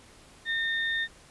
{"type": "tone pair together", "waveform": "sine", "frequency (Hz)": [1823, 3646], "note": ["A#6", "A#7"], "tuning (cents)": [-39, -39], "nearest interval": "octave", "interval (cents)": 1200, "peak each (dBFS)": [-27, -33], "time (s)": [0.45, 1.08], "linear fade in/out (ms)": 50, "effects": ["pink hiss -54 dBFS RMS until 1.3 s", "resampled to 24000 Hz"]}